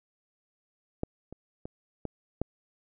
clicks, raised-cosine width 2 ms, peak -16 / -29 / -25 / -20 / -15 dBFS, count 5, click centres 1.034 / 1.326 / 1.655 / 2.053 / 2.416 s, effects none

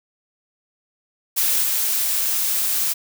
blue noise with level steps, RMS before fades -19 / -21 dBFS, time 1.36-2.94 s, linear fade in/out 20 ms, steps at 1.62 s, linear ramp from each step 20 ms, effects none

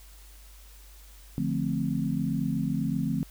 sine chord, D minor seventh, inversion none, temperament equal, 146.83 / 174.61 / 220 / 261.6 Hz, D3 / F3 / A3 / C4, 0 / 0 / 0 / 0 cents, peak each -31 dBFS, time 1.38-3.23 s, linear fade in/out 0 ms, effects added 50 Hz sine -48 dBFS peak until 3.3 s + white hiss -55 dBFS RMS until 3.3 s

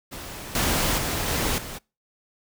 pink noise with level steps, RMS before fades -37 / -23 / -27 / -25 / -36 dBFS, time 0.11-1.79 s, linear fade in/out 20 ms, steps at 0.55 / 0.98 / 1.28 / 1.58 s, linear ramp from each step 2 ms, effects noise-tail reverb RT60 0.3 s tail -26 dB re dry

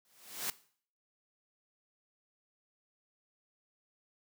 white noise with exponential growth, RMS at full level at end -33 dBFS, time 0.05-0.5 s, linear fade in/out 1 ms, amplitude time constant 97 ms, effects noise-tail reverb RT60 0.5 s tail -18 dB re dry + high-pass 150 Hz 12 dB/octave

